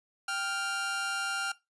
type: tone pair together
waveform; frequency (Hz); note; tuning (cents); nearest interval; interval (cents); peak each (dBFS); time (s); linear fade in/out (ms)
sawtooth; 784 / 1396.9; G5 / F6; 0 / 0; minor seventh; 1000; -34 / -28; 0.28-1.52; 5
effects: noise-tail reverb RT60 0.2 s tail -18 dB re dry + resampled to 24000 Hz